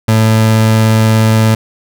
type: tone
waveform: 30% pulse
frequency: 110.4 Hz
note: A2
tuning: 6 cents sharp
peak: -4 dBFS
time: 0.08-1.55 s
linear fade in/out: 5 ms
effects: none